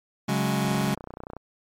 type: chord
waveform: sawtooth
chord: C# suspended fourth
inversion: none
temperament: just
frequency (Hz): 138.59 / 184.79 / 207.9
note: C#3 / F#3 / G#3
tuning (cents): 0 / -2 / +2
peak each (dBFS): -23 / -24 / -22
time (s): 0.28-0.95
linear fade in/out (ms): 10
type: click train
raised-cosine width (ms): 1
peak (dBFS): -23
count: 23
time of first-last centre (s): 0.65-1.367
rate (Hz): 30.7
effects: MP3 64 kbps